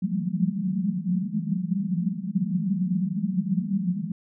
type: band-pass noise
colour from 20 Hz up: pink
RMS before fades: -26 dBFS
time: 0.02-4.12 s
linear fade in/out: 5 ms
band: 170 to 210 Hz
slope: 96 dB/octave
effects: none